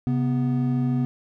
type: tone pair together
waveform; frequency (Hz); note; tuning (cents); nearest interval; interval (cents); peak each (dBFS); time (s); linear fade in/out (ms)
triangle; 134.08 / 246.9; C3 / B3; +43 / 0; major seventh; 1057; -21; 0.07-1.05; 0
effects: none